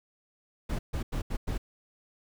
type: noise bursts at uneven times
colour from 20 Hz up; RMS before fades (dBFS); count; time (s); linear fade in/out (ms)
brown; -31; 5; 0.69-0.79 / 0.93-1.03 / 1.12-1.22 / 1.3-1.37 / 1.47-1.58; 10
effects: none